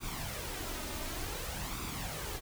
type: noise with flanger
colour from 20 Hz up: pink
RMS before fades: -39 dBFS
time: 0-2.41 s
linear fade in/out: 50 ms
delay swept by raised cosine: 0.82 to 3.32 ms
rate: 0.55 Hz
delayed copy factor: +0.55
effects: none